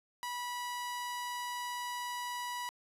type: tone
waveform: sawtooth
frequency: 977 Hz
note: B5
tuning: 19 cents flat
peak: -33 dBFS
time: 0.23-2.69 s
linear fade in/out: 0 ms
effects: resampled to 32000 Hz + 10-bit